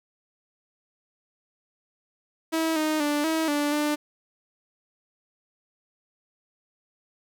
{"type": "tone with pitch steps", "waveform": "sawtooth", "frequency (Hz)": [323.3, 309.8, 293.6, 321, 292.1, 297.4], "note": ["E4", "D#4", "D4", "E4", "D4", "D4"], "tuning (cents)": [-34, -7, 0, -46, -9, 22], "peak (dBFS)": -19, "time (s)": [2.52, 3.96], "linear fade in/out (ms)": 20, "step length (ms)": 240, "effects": ["9-bit"]}